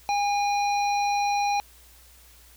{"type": "harmonic tone", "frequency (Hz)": 814, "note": "G#5", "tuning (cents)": -35, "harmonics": [1, 3, 5, 7], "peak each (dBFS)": [-22, -32, -36, -39], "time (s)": [0.09, 1.6], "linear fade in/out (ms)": 0, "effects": ["added 60 Hz sine -54 dBFS peak until 2.56 s", "white hiss -54 dBFS RMS until 2.56 s"]}